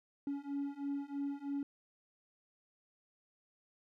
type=beating tone pair; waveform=triangle; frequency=280 / 283.1 Hz; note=C#4 / C#4; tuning=+18 / +37 cents; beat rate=3.1 Hz; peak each=-38 / -37 dBFS; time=0.27-1.63 s; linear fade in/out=2 ms; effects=tanh soft clip ceiling -28 dBFS